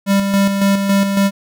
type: tone with tremolo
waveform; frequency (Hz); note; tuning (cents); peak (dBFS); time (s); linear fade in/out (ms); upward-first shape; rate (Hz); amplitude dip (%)
square; 197.7; G3; +15; -11; 0.06-1.31; 50; square; 3.6; 45
effects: none

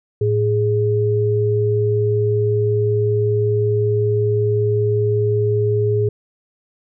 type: tone pair together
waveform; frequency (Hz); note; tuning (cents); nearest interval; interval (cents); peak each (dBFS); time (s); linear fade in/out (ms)
sine; 110 / 415.3; A2 / G#4; 0 / 0; octave + major seventh; 2300; -17; 0.21-6.09; 5
effects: none

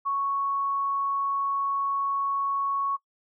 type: tone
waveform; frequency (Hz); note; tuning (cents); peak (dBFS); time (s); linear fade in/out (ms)
sine; 1108.7; C#6; 0; -24; 0.05-2.97; 20
effects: noise-tail reverb RT60 0.1 s tail -22 dB re dry

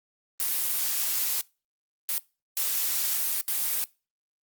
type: noise bursts at uneven times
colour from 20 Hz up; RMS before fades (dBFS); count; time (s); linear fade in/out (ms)
blue; -27; 4; 0.4-1.41 / 2.09-2.18 / 2.57-3.41 / 3.48-3.84; 0
effects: noise-tail reverb RT60 0.3 s tail -23 dB re dry + Opus 32 kbps

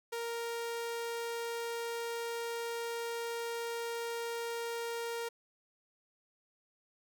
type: tone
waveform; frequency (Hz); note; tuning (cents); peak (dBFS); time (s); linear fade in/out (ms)
sawtooth; 466.2; A#4; 0; -32; 0.12-5.29; 10
effects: none

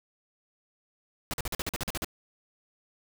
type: noise bursts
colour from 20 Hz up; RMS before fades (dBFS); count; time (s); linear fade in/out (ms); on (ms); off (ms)
pink; -32; 11; 1.31-2.046; 0; 26; 45
effects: none

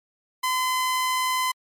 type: tone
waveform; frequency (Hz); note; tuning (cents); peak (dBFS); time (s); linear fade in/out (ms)
sawtooth; 1022; C6; -41; -18; 0.43-1.52; 10
effects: MP3 64 kbps

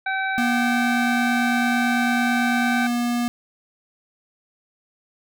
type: harmonic tone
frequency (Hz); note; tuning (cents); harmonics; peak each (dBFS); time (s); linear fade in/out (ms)
769; G5; -33; 1 / 2 / 3 / 5; -26 / -24 / -30 / -38; 0.06-2.87; 5
type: tone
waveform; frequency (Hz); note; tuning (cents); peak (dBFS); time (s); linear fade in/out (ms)
square; 240; B3; -49; -21; 0.38-3.28; 0
effects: none

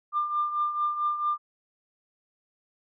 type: tone with tremolo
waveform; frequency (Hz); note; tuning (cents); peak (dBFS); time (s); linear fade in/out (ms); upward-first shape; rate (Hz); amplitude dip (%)
sine; 1196; D6; +31; -21; 0.12-1.38; 50; triangle; 4.5; 70
effects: tanh soft clip ceiling -17 dBFS

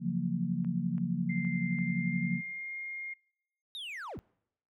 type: chord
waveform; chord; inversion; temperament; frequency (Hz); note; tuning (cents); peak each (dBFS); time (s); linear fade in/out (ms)
sine; Gb major seventh; second; just; 138.75 / 173.43 / 185 / 231.2; Db3 / F3 / Gb3 / Bb3; +2 / -12 / 0 / -14; -38 / -32 / -35 / -35; 0-2.42; 50
type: clicks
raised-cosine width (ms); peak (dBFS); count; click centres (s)
0.5; -39; 4; 0.647 / 0.981 / 1.449 / 1.787
type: tone with pitch glide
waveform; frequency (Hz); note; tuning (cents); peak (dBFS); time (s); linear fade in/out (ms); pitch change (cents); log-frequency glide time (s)
sine; 2093 to 2128; C7 to C7; 0 to +29; -37; 1.29-3.14; 10; +29; 1.64-2.77
type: linear sweep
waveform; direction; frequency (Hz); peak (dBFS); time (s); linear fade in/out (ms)
triangle; down; 3829 to 31.3; -37; 3.75-4.19; 0
effects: noise-tail reverb RT60 0.8 s tail -26 dB re dry

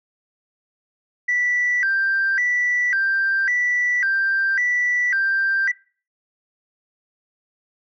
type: tone with vibrato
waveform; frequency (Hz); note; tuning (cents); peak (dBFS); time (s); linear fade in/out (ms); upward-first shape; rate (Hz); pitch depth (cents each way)
sine; 1760; A6; 0; -16; 1.28-5.72; 10; square; 0.91; 190
effects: noise-tail reverb RT60 0.4 s tail -22 dB re dry + tanh soft clip ceiling -13 dBFS

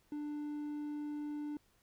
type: tone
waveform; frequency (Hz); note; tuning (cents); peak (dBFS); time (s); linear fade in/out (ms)
triangle; 296; D4; +14; -36; 0.12-1.57; 2
effects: pink hiss -72 dBFS RMS until 1.82 s

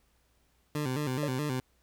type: tone with vibrato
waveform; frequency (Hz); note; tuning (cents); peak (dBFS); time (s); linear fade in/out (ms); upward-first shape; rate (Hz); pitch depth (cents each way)
20% pulse; 138.59; C#3; 0; -25; 0.75-1.6; 2; square; 4.7; 130
type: tone with exponential decay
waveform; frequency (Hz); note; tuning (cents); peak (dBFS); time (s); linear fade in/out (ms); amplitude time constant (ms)
triangle; 564; C#5; +30; -26; 1.23-1.37; 2; 29
effects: added 60 Hz sine -70 dBFS peak until 1.82 s + pink hiss -71 dBFS RMS until 1.82 s

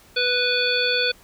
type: harmonic tone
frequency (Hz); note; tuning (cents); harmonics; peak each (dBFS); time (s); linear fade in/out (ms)
493.9; B4; 0; 1 / 3 / 5 / 7 / 9; -25 / -25 / -25 / -25 / -25; 0.16-1.12; 10
effects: pink hiss -52 dBFS RMS until 1.23 s

